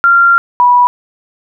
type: tone pair in turn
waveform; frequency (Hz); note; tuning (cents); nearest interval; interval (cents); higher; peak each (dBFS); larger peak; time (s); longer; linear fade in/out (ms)
sine; 1384 / 978.6; F6 / B5; -16 / -16; tritone; 600; first; -4; neither; 0.04-0.38 / 0.6-0.87; first; 0
effects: none